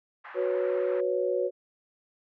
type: band-pass noise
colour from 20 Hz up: pink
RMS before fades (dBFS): -45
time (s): 0.24-1.01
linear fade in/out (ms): 10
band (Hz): 890 to 1900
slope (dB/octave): 24
type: chord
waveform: sine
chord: F# suspended fourth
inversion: none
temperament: equal with one note detuned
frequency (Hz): 368.5 / 493.9 / 554.4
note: F#4 / B4 / C#5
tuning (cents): -7 / 0 / 0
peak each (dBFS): -29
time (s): 0.34-1.51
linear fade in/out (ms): 50
effects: none